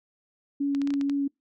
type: tone with vibrato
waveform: sine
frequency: 280.5 Hz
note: C#4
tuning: 21 cents sharp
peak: -23 dBFS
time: 0.6-1.28 s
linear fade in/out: 10 ms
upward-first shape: triangle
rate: 4.2 Hz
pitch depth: 14 cents each way
type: clicks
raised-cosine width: 0.2 ms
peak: -22 dBFS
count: 7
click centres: 0.749 / 0.817 / 0.874 / 0.905 / 0.939 / 1.012 / 1.097 s
effects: noise-tail reverb RT60 0.2 s tail -26 dB re dry